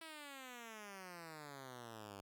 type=exponential sweep; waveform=5% pulse; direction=down; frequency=329.6 to 96.2 Hz; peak=-39 dBFS; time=0.01-2.21 s; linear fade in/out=5 ms; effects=none